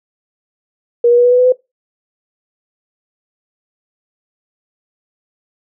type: tone with pitch steps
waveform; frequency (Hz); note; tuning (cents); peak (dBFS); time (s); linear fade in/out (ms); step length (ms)
sine; 475.5 / 480.5 / 485.5 / 490.6 / 495.7 / 500.9 / 506.1; A#4 / B4 / B4 / B4 / B4 / B4 / B4; +34 / -48 / -30 / -12 / +6 / +24 / +42; -6; 1.04-1.523; 5; 69
effects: noise-tail reverb RT60 0.2 s tail -20 dB re dry